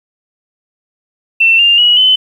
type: tone with pitch steps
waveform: sine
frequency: 2689 / 2800 / 2915 / 3036 Hz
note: E7 / F7 / F#7 / F#7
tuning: +34 / +4 / -26 / +44 cents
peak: -5 dBFS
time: 1.4-2.16 s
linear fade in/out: 10 ms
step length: 190 ms
effects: 7-bit